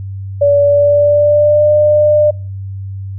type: tone with pitch glide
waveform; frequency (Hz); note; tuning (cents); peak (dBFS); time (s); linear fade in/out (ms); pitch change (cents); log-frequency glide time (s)
sine; 573 to 599.8; D5 to D5; -43 to +36; -6; 0.41-2.31; 10; +79; 0.6-1.71
effects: noise-tail reverb RT60 0.5 s tail -26 dB re dry + added 97 Hz sine -21 dBFS peak until 3.18 s